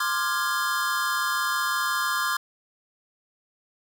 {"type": "chord", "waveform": "square", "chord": "D half-diminished seventh", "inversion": "third", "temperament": "equal with one note detuned", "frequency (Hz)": [1046.5, 1192.4, 1396.9, 1661.2], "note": ["C6", "D6", "F6", "Ab6"], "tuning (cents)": [0, 26, 0, 0], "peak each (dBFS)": -30, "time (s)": [0, 2.37], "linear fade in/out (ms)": 5, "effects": []}